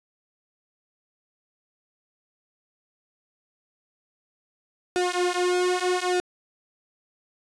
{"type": "tone with flanger", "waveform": "sawtooth", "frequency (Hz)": 360.2, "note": "F#4", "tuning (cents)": -46, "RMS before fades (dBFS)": -24, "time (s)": [4.96, 6.2], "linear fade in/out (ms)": 0, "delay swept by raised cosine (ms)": [1.8, 7.3], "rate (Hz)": 0.82, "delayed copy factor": -1, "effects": ["resampled to 22050 Hz"]}